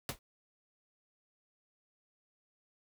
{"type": "noise with exponential decay", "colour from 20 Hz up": "pink", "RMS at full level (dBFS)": -32, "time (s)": [0.09, 0.19], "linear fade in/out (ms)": 1, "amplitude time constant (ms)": 21, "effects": []}